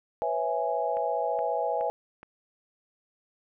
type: chord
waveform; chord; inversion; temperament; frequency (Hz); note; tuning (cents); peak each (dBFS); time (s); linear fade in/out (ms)
sine; C# minor seventh; third; equal with one note detuned; 493.9 / 548.6 / 659.3 / 830.6; B4 / C#5 / E5 / G#5; 0 / -18 / 0 / 0; -32 / -33 / -30 / -30; 0.22-1.9; 0
type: click train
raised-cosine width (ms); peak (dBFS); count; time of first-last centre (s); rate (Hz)
0.5; -30; 4; 0.97-2.231; 2.38
effects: none